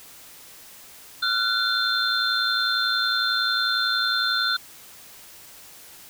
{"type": "tone cluster", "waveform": "sine", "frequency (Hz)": [1380, 1491, 3567, 4161], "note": ["F6", "F#6", "A7", "C8"], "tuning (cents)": [-21, 13, 23, -10], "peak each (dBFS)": -26, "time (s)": [1.22, 4.57], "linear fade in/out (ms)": 10, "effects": ["white hiss -46 dBFS RMS until 6.09 s"]}